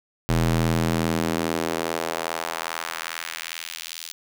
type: tone with high-pass filter sweep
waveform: square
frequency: 41.2 Hz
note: E1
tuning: in tune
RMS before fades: -26 dBFS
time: 0.29-4.12 s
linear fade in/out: 0 ms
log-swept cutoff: 84 to 4200 Hz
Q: 1.1
effects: none